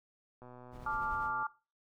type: click train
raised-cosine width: 1 ms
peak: -38 dBFS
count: 126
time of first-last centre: 0.42-1.428 s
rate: 124 Hz
type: noise with tremolo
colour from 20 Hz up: brown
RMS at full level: -46 dBFS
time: 0.71-1.32 s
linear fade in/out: 50 ms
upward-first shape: triangle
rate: 10 Hz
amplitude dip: 55%
type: chord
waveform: sine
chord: D minor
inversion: second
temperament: equal with one note detuned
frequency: 873.4 / 1174.7 / 1396.9 Hz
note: A5 / D6 / F6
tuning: -13 / 0 / 0 cents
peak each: -37 / -36 / -38 dBFS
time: 0.86-1.47 s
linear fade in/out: 5 ms
effects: noise-tail reverb RT60 0.3 s tail -18 dB re dry